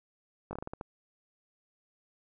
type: slowing click train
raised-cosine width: 1 ms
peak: -24 dBFS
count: 8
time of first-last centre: 0.51-0.811 s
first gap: 20 ms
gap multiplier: 1.25
effects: none